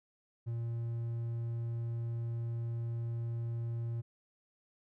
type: tone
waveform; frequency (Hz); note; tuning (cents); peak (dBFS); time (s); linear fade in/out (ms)
triangle; 116.54; A#2; 0; -32; 0.46-4.02; 20
effects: none